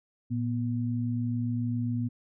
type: tone pair together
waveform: sine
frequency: 115.21 / 242.5 Hz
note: A#2 / B3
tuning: -20 / -31 cents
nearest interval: octave + minor second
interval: 1289 cents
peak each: -29 / -30 dBFS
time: 0.3-2.09 s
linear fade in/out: 20 ms
effects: none